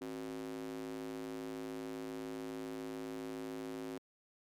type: tone with high-pass filter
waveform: square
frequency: 53.6 Hz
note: A1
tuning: 45 cents flat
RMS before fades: -43 dBFS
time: 0.01-3.98 s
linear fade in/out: 5 ms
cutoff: 310 Hz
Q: 5.7
effects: MP3 96 kbps